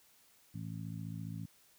harmonic tone, 54.8 Hz, A1, 6 cents flat, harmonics 2 / 3 / 4 / 5, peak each -43 / -43 / -49 / -51 dBFS, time 0.54-1.46 s, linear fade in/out 10 ms, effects white hiss -66 dBFS RMS until 1.78 s

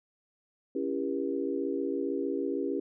sine chord, C# diminished seventh, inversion none, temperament just, 277.2 / 332.6 / 399.1 / 479 Hz, C#4 / E4 / G4 / Bb4, 0 / +16 / +31 / +47 cents, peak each -33 / -35 / -33 / -37 dBFS, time 0.75-2.8 s, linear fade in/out 5 ms, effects none

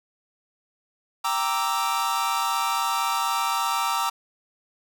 45% pulse chord, E half-diminished seventh, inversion first, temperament equal, 784 / 932.3 / 1174.7 / 1318.5 Hz, G5 / Bb5 / D6 / E6, 0 / 0 / 0 / 0 cents, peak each -31 / -27 / -28 / -28 dBFS, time 1.24-4.1 s, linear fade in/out 10 ms, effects none

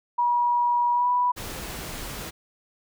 sine tone with pitch glide, 963 to 983.2 Hz, B5 to B5, -44 to -8 cents, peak -19 dBFS, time 0.18-1.32 s, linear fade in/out 10 ms, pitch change +36 cents, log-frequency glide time 0.93-1.08 s
pink noise, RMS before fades -35 dBFS, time 1.36-2.31 s, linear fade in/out 20 ms
effects none

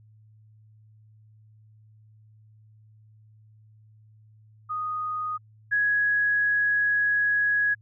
sine tone pair in turn, 1241 / 1668.5 Hz, D#6 / G#6, -5 / +8 cents, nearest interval perfect fourth, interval 513 cents, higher second, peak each -27 / -20 dBFS, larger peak second, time 4.69-5.38 / 5.71-7.75 s, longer second, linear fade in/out 20 ms, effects added 108 Hz sine -52 dBFS peak until 7.81 s

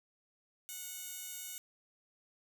15% pulse tone with high-pass filter, 734 Hz, F#5, 14 cents flat, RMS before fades -45 dBFS, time 0.69-1.58 s, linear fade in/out 0 ms, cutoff 5900 Hz, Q 0.71, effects none

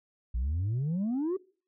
sine exponential sweep, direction up, 55 to 392 Hz, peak -25 dBFS, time 0.34-1.37 s, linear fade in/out 10 ms, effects noise-tail reverb RT60 0.4 s tail -23 dB re dry + tanh soft clip ceiling -26 dBFS

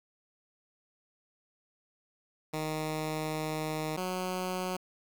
10% pulse tone pair in turn, 155.56 / 183.82 Hz, D#3 / F#3, 0 / -11 cents, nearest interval minor third, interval 289 cents, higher second, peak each -24 dBFS, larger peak neither, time 2.53-3.97 / 3.97-4.77 s, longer first, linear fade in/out 10 ms, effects 9-bit

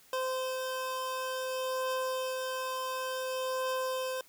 25% pulse beating tone pair, 517 / 517.56 Hz, C5 / C5, -21 / -19 cents, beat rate 0.56 Hz, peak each -29 / -38 dBFS, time 0.13-4.21 s, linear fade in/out 2 ms, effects white hiss -60 dBFS RMS until 4.28 s

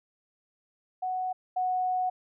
sine tone pair in turn, 741 / 736.7 Hz, F#5 / F#5, +2 / -8 cents, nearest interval unison, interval 10 cents, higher first, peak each -28 / -25 dBFS, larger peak second, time 1.02-1.33 / 1.56-2.1 s, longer second, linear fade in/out 10 ms, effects none

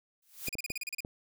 blue noise with exponential growth, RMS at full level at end -34 dBFS, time 0.22-0.49 s, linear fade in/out 5 ms, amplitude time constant 57 ms
sawtooth tone bursts, 2447 Hz, D#7, 29 cents flat, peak -31 dBFS, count 10, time 0.47-1.005 s, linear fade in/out 2 ms, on 22 ms, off 35 ms
clicks, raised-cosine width 2 ms, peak -26 dBFS, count 4, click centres 0.484 / 0.553 / 0.703 / 1.049 s
effects none

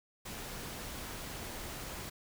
pink noise, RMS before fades -43 dBFS, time 0.25-2.1 s, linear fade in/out 10 ms, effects none

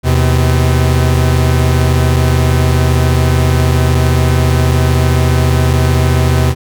45% pulse tone pair together, 80.13 / 127.2 Hz, E2 / C3, -49 / -48 cents, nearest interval minor sixth, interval 801 cents, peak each -11 dBFS, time 0.03-6.55 s, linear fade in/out 50 ms, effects none

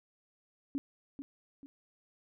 sine tone with echo, 277.2 Hz, C#4, in tune, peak -31 dBFS, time 0.75-0.78 s, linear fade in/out 0 ms, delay 440 ms, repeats 2, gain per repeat -8 dB, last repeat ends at 1.66 s, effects none

